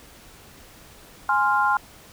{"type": "chord", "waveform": "sine", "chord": "F minor", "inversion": "first", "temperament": "equal", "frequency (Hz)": [830.6, 1046.5, 1396.9], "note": ["Ab5", "C6", "F6"], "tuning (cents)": [0, 0, 0], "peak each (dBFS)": -22, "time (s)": [1.29, 1.77], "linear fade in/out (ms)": 2, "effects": ["pink hiss -48 dBFS RMS until 2.12 s"]}